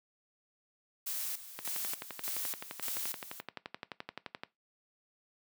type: noise with tremolo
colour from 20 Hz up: blue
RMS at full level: -37 dBFS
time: 1.06-3.41 s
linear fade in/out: 10 ms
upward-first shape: square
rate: 1.7 Hz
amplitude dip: 75%
type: click train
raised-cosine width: 0.3 ms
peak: -23 dBFS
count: 34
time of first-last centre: 1.59-4.435 s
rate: 11.6 Hz
effects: noise-tail reverb RT60 0.2 s tail -19 dB re dry + high-pass 150 Hz 12 dB/octave